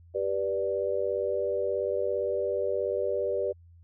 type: chord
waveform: sine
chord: G major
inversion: none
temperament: equal with one note detuned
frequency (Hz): 392 / 490.2 / 587.3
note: G4 / B4 / D5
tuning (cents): 0 / -13 / 0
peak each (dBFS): -31 / -30 / -30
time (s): 0.14-3.53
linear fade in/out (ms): 20
effects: added 85 Hz sine -51 dBFS peak until 3.83 s